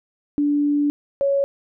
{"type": "tone pair in turn", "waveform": "sine", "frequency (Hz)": [290.8, 556.3], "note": ["D4", "C#5"], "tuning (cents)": [-17, 6], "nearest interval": "major seventh", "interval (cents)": 1123, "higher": "second", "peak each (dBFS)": -16, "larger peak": "neither", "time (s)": [[0.38, 0.9], [1.21, 1.44]], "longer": "first", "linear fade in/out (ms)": 0, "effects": []}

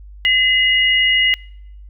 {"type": "tone pair together", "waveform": "sine", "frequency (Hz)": [2033, 2875], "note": ["B6", "F7"], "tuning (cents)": [50, 50], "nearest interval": "tritone", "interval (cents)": 600, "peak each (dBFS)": -14, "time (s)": [0.25, 1.34], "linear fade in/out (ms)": 0, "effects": ["noise-tail reverb RT60 0.8 s tail -26 dB re dry", "added 50 Hz sine -35 dBFS peak until 1.89 s"]}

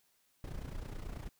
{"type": "noise with amplitude modulation", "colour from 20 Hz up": "brown", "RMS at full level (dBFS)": -39, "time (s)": [0.44, 1.29], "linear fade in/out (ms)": 2, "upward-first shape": "sine", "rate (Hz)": 29.3, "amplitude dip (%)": 70, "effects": ["white hiss -73 dBFS RMS until 1.39 s"]}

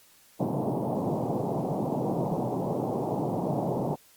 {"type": "band-pass noise", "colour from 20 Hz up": "pink", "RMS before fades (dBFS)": -29, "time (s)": [0.39, 3.96], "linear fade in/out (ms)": 20, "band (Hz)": [120, 900], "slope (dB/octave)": 48, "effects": ["white hiss -58 dBFS RMS until 4.16 s", "Opus 48 kbps"]}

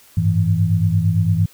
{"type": "tone cluster", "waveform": "sine", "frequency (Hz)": [96.7, 105.5, 163.9], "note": ["G2", "G#2", "E3"], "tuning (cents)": [-23, 28, -10], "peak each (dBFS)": -18, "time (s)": [0.17, 1.46], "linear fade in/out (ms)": 5, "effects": ["white hiss -49 dBFS RMS until 1.53 s"]}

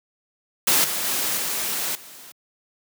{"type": "noise with level steps", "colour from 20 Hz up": "white", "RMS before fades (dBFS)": [-18, -26, -24, -26, -43], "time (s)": [0.67, 2.32], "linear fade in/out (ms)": 5, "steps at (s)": [0.84, 1.04, 1.37, 1.95], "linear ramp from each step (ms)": 2, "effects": ["high-pass 150 Hz 12 dB/octave"]}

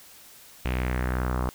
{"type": "tone with low-pass filter sweep", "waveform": "sawtooth", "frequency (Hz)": 62.6, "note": "B1", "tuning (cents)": 24, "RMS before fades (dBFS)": -27, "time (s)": [0.65, 1.49], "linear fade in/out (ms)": 0, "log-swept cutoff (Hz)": [2700, 1100], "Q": 2.7, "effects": ["white hiss -50 dBFS RMS until 1.54 s"]}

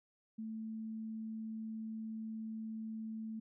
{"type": "tone", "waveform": "sine", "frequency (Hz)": 220.8, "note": "A3", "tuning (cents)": 6, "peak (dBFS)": -40, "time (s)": [0.38, 3.4], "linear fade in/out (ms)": 10, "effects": []}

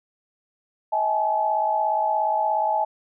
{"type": "tone cluster", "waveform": "sine", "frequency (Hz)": [640, 801, 858], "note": ["D#5", "G5", "A5"], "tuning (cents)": [49, 37, -44], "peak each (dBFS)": [-26, -28, -21], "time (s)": [0.92, 2.85], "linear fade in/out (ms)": 10, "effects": []}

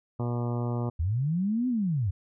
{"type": "harmonic tone", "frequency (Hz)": 120.2, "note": "B2", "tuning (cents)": -46, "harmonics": [1, 2, 3, 4, 5, 6, 7, 8, 9, 10], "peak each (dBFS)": [-28, -34, -38, -40, -42, -44, -45, -46, -47, -48], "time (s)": [0.19, 0.9], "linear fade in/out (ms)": 10}
{"type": "linear two-way sweep", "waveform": "sine", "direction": "up then down", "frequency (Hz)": [73.42, 258, 84], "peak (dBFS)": -24, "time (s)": [0.99, 2.11], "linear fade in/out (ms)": 10, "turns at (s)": 1.68}
{"effects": []}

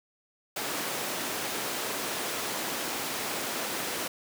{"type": "high-pass noise", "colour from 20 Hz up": "pink", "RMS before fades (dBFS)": -33, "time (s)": [0.56, 4.08], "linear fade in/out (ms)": 5, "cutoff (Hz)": 290, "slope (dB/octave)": 12, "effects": []}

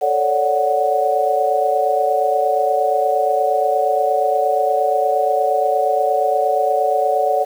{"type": "chord", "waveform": "sine", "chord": "D major seventh", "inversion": "second", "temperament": "equal with one note detuned", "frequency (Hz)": [440, 554.4, 582.9, 740], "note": ["A4", "C#5", "D5", "F#5"], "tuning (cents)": [0, 0, -13, 0], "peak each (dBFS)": [-22, -21, -20, -17], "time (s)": [0.01, 7.45], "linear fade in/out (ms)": 20, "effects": ["7-bit"]}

